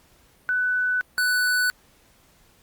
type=tone pair in turn; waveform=sine / square; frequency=1495 / 1489.8 Hz; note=F#6 / F#6; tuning=+17 / +11 cents; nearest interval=unison; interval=6 cents; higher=first; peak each=-20 dBFS; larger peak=neither; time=0.49-1.01 / 1.18-1.7 s; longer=neither; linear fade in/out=0 ms; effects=pink hiss -58 dBFS RMS until 2.62 s + Opus 48 kbps